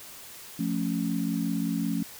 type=chord; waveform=sine; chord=F augmented; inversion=none; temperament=equal; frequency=174.61 / 220 / 277.2 Hz; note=F3 / A3 / C#4; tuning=0 / 0 / 0 cents; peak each=-30 dBFS; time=0.59-2.03 s; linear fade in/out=5 ms; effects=white hiss -45 dBFS RMS until 2.19 s